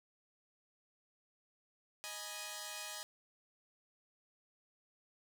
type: chord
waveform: 5% pulse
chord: G# minor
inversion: second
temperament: equal with one note detuned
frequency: 622.3 / 830.6 / 974.2 Hz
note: D#5 / G#5 / B5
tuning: 0 / 0 / -24 cents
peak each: -36 / -35 / -38 dBFS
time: 2.04-3.03 s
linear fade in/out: 0 ms
effects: none